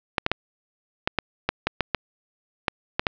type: clicks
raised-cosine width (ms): 0.3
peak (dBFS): -4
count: 12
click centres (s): 0.182 / 0.264 / 0.316 / 1.075 / 1.187 / 1.49 / 1.67 / 1.807 / 1.947 / 2.682 / 2.995 / 3.068
effects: low-pass 4000 Hz 12 dB/octave